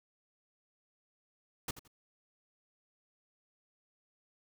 pink noise with echo, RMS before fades -36 dBFS, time 1.68-1.71 s, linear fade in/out 5 ms, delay 84 ms, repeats 2, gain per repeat -13 dB, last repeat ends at 1.878 s, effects none

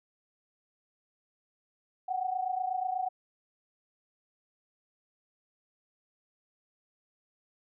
sine tone pair together, 737 / 765.2 Hz, F#5 / G5, -7 / -42 cents, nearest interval minor second, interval 65 cents, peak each -31 / -34 dBFS, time 2.08-3.09 s, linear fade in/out 10 ms, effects none

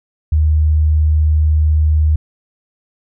sine tone, 77 Hz, D#2, 17 cents flat, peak -9 dBFS, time 0.32-2.16 s, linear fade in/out 5 ms, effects none

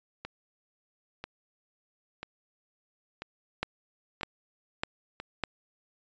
two click trains, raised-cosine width 0.3 ms, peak -13 / -22 dBFS, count 4 / 6, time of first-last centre 3.63-5.437 / 0.25-5.2 s, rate 1.66 / 1.01 Hz, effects resampled to 16000 Hz

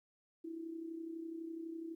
sine tone with amplitude modulation, 328.4 Hz, E4, 6 cents flat, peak -39 dBFS, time 0.44-1.95 s, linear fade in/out 10 ms, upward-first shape sine, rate 32 Hz, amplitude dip 60%, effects 13-bit

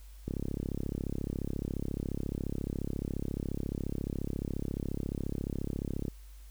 click train, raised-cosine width 3 ms, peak -21 dBFS, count 200, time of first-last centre 0.28-6.082 s, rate 34.3 Hz, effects added 50 Hz sine -47 dBFS peak until 6.5 s + white hiss -62 dBFS RMS until 6.5 s

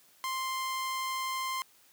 sawtooth tone, 1048 Hz, C6, 2 cents sharp, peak -28 dBFS, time 0.24-1.62 s, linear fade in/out 0 ms, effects white hiss -62 dBFS RMS until 1.92 s + high-pass 80 Hz 12 dB/octave

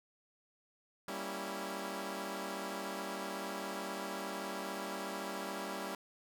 10% pulse chord, G diminished seventh, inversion none, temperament equal with one note detuned, 196 / 232.3 / 277.2 / 329.6 Hz, G3 / Bb3 / Db4 / Fb4, 0 / -6 / 0 / 0 cents, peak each -34 / -39 / -37 / -37 dBFS, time 1.08-5.95 s, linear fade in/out 2 ms, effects none

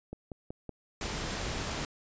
click train, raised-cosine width 2 ms, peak -26 dBFS, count 4, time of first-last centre 0.13-0.693 s, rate 5.33 Hz
pink noise, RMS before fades -35 dBFS, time 1.01-1.85 s, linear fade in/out 2 ms
effects resampled to 16000 Hz

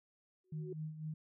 sine tone with exponential growth, 370 Hz, F#4, in tune, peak -38 dBFS, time 0.44-0.73 s, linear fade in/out 5 ms, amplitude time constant 61 ms
sine tone with tremolo, 155.56 Hz, D#3, in tune, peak -38 dBFS, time 0.52-1.14 s, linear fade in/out 5 ms, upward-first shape sine, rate 4 Hz, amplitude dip 65%
effects none

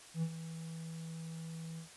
triangle tone with ADSR envelope, 163.3 Hz, E3, 16 cents flat, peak -28 dBFS, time 0.14-1.89 s, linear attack 84 ms, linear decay 65 ms, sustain -12 dB, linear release 110 ms, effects white hiss -55 dBFS RMS until 1.96 s + resampled to 24000 Hz

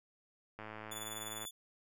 click train, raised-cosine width 0.5 ms, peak -31 dBFS, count 94, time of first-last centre 0.59-1.451 s, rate 108 Hz
15% pulse tone with tremolo, 3464 Hz, A7, 28 cents flat, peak -33 dBFS, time 0.91-1.51 s, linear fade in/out 10 ms, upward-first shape triangle, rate 20 Hz, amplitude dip 70%
effects none

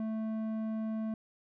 square tone with low-pass filter, 220 Hz, A3, in tune, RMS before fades -35 dBFS, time 0-1.14 s, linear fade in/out 2 ms, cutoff 800 Hz, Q 0.52, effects none

